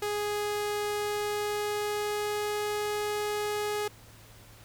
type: tone with pitch glide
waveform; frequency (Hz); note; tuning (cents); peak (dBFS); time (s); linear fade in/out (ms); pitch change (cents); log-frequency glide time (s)
sawtooth; 415.3 to 417.7; G#4 to G#4; 0 to +10; -25; 0.02-3.88; 5; +10; 0.88-2.63
effects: added 109 Hz sine -54 dBFS peak until 4.64 s + pink hiss -54 dBFS RMS until 4.64 s